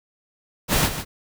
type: noise with echo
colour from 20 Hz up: pink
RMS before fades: -19 dBFS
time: 0.68-0.9 s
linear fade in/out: 50 ms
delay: 150 ms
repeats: 1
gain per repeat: -10 dB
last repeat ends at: 1.05 s
effects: none